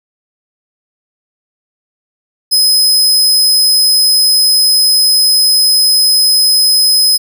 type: tone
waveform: sawtooth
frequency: 5070 Hz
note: D#8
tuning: 32 cents sharp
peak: -4 dBFS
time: 2.51-7.18 s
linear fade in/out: 20 ms
effects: none